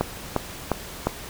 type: click train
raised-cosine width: 1 ms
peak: -6 dBFS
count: 4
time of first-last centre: 0.01-1.07 s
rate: 2.83 Hz
effects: pink hiss -38 dBFS RMS until 1.29 s